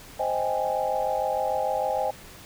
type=chord; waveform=sine; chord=Ab major seventh; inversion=first; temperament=equal with one note detuned; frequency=523.3 / 625.1 / 784 / 830.6 Hz; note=C5 / Eb5 / G5 / Ab5; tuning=0 / +8 / 0 / 0 cents; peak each=-29 dBFS; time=0.19-2.11 s; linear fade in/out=10 ms; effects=pink hiss -46 dBFS RMS until 2.45 s